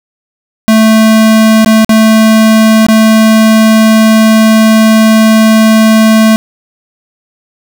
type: tone with dropouts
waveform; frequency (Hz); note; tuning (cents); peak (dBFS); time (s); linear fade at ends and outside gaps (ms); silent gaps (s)
square; 220; A3; 0; -3; 0.68-6.36; 0; 1.646-1.661 / 1.846-1.893 / 2.866-2.885
effects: none